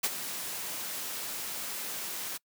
white noise with ADSR envelope, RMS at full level -26 dBFS, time 0.03-2.38 s, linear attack 14 ms, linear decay 38 ms, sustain -11 dB, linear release 18 ms, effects noise-tail reverb RT60 0.1 s tail -25 dB re dry + high-pass 150 Hz 12 dB/octave

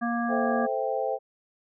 harmonic tone, 235.5 Hz, A#3, 18 cents sharp, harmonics 1 / 3 / 5 / 7, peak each -27 / -31 / -34 / -34 dBFS, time 0.01-0.67 s, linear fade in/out 20 ms
sine chord, A minor seventh, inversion none, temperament equal, 440 / 523.3 / 659.3 / 784 Hz, A4 / C5 / E5 / G5, 0 / 0 / 0 / 0 cents, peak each -32 / -29 / -32 / -31 dBFS, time 0.28-1.19 s, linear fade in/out 50 ms
effects none

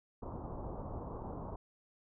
pink low-pass noise, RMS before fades -43 dBFS, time 0.22-1.56 s, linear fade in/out 5 ms, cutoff 1100 Hz, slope 48 dB/octave, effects none

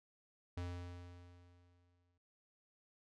square tone with exponential decay, 88.3 Hz, F2, 20 cents sharp, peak -40 dBFS, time 0.57-2.18 s, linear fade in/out 5 ms, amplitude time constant 350 ms, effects low-pass 6000 Hz 12 dB/octave

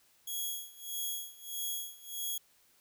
5% pulse tone with tremolo, 3322 Hz, G#7, in tune, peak -25 dBFS, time 0.27-2.38 s, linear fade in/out 5 ms, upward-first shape sine, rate 1.6 Hz, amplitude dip 90%, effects white hiss -67 dBFS RMS until 2.8 s

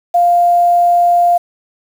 sine tone with quantisation, 698.5 Hz, F5, in tune, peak -7 dBFS, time 0.14-1.38 s, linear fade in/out 10 ms, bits 6, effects none

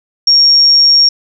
sine tone, 5550 Hz, F8, 12 cents flat, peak -4 dBFS, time 0.27-1.09 s, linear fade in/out 5 ms, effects none

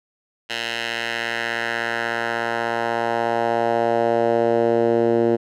10% pulse tone with band-pass filter sweep, 116.54 Hz, A#2, in tune, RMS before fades -21 dBFS, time 0.49-5.37 s, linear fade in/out 20 ms, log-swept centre 2900 to 370 Hz, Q 1.6, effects none

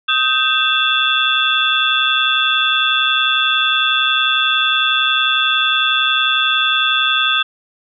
sine tone cluster, 1256 / 1558 / 2693 / 3385 / 3516 Hz, D#6 / G6 / E7 / G#7 / A7, +16 / -11 / +36 / +32 / -2 cents, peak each -19 dBFS, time 0.08-7.43 s, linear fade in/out 10 ms, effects none

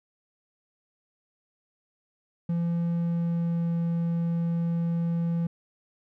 triangle tone with pitch glide, 170 to 168.63 Hz, F3 to E3, -46 to +40 cents, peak -22 dBFS, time 2.49-5.47 s, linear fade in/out 5 ms, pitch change -14 cents, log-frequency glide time 2.94-3.76 s, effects none

